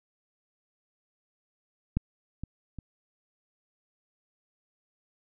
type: clicks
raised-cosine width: 5 ms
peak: -13 / -23 / -27 dBFS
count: 3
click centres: 1.97 / 2.436 / 2.787 s
effects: none